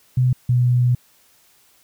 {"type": "tone pair in turn", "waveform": "sine", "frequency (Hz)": [126.6, 123.42], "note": ["B2", "B2"], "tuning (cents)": [43, -1], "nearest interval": "unison", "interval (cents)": 44, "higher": "first", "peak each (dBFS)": -13, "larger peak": "neither", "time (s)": [[0.17, 0.33], [0.49, 0.95]], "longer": "second", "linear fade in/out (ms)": 5, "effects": ["white hiss -56 dBFS RMS until 1.83 s"]}